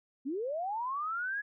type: linear sweep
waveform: sine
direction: up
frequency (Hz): 246.9 to 1700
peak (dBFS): -32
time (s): 0.25-1.42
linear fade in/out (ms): 20
effects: none